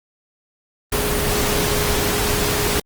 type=tone in noise; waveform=sine; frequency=415.3 Hz; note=G#4; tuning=in tune; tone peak=-24 dBFS; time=0.92-2.8 s; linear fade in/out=5 ms; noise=pink; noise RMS=-20 dBFS; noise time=0.92-2.8 s; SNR=-7 dB; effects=Opus 24 kbps